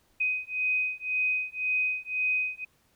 sine beating tone pair, 2507 / 2508.9 Hz, D#7 / D#7, +12 / +14 cents, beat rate 1.9 Hz, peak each -29 dBFS, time 0.2-2.65 s, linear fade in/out 10 ms, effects pink hiss -67 dBFS RMS until 2.95 s

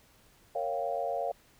sine chord, G half-diminished seventh, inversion first, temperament equal, 466.2 / 554.4 / 698.5 / 784 Hz, Bb4 / Db5 / F5 / G5, 0 / 0 / 0 / 0 cents, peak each -38 / -34 / -33 / -39 dBFS, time 0.55-1.32 s, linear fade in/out 5 ms, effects pink hiss -62 dBFS RMS until 1.59 s

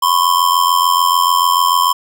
square ring-modulated tone, 1046.5 Hz, C6, in tune, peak -8 dBFS, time 0.02-1.93 s, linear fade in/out 10 ms, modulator 43.4 Hz, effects none

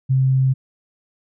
sine tone, 132 Hz, C3, 16 cents sharp, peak -13 dBFS, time 0.09-0.54 s, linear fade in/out 20 ms, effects none

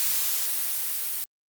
blue noise with level ramp, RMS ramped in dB -24 to -30 dBFS, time 0-1.24 s, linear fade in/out 0 ms, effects Opus 48 kbps

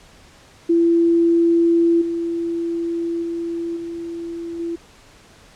sine tone with level steps, 337 Hz, E4, 38 cents sharp, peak -12 / -20 / -22 / -26 / -22 dBFS, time 0.69-4.76 s, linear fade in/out 10 ms, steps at 2.01 / 3.22 / 3.76 / 4.59 s, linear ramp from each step 10 ms, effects pink hiss -48 dBFS RMS until 5.55 s + low-pass 8000 Hz 12 dB/octave

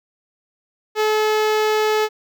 sawtooth tone with notch filter, 430 Hz, A4, 40 cents flat, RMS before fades -18 dBFS, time 0.95-2.09 s, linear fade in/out 50 ms, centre 10000 Hz, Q 0.66, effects none

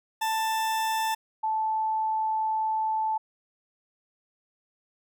40% pulse / sine tone pair in turn, 885 / 875.3 Hz, A5 / A5, +10 / -9 cents, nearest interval unison, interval 19 cents, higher first, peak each -24 dBFS, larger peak neither, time 0.21-1.15 / 1.43-3.18 s, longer second, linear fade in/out 10 ms, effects none

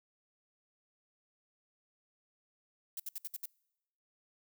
violet noise bursts, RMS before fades -40 dBFS, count 6, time 2.97-3.457 s, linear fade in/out 2 ms, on 27 ms, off 65 ms, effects noise-tail reverb RT60 0.9 s tail -26 dB re dry

